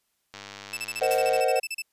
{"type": "click train", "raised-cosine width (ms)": 0.2, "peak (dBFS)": -22, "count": 107, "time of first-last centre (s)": [0.34, 1.4], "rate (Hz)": 100}
{"type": "tone bursts", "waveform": "sawtooth", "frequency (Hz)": 2637, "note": "E7", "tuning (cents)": 0, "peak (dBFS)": -26, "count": 15, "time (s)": [0.73, 1.821], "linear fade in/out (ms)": 5, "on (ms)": 41, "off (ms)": 34}
{"type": "chord", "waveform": "triangle", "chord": "C half-diminished seventh", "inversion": "third", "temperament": "equal with one note detuned", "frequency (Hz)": [466.2, 523.3, 622.3, 746.4], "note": ["Bb4", "C5", "Eb5", "Gb5"], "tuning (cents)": [0, 0, 0, 15], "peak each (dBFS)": [-26, -23, -26, -24], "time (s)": [1.01, 1.6], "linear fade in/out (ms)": 10}
{"type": "noise with exponential decay", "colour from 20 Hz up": "blue", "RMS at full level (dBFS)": -29, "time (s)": [1.11, 1.28], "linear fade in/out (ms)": 5, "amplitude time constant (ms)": 36}
{"effects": ["white hiss -74 dBFS RMS until 1.92 s", "resampled to 32000 Hz"]}